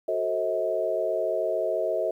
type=chord; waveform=sine; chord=F# diminished seventh; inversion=none; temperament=just; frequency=370 / 444 / 532.8 / 639.4 Hz; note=F#4 / A4 / C5 / Eb5; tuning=0 / +16 / +31 / +47 cents; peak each=-32 / -31 / -31 / -26 dBFS; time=0.08-2.11 s; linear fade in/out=5 ms; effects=10-bit